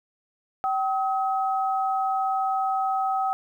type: tone pair together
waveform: sine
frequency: 769 / 1273.9 Hz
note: G5 / D#6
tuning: -33 / +40 cents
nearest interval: major sixth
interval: 873 cents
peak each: -23 / -28 dBFS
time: 0.64-3.33 s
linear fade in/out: 0 ms
effects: 10-bit